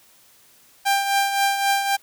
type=tone with tremolo; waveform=sawtooth; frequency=793 Hz; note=G5; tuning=20 cents sharp; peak=-12 dBFS; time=0.85-1.97 s; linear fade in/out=20 ms; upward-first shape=triangle; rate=3.8 Hz; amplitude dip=60%; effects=white hiss -54 dBFS RMS until 2.02 s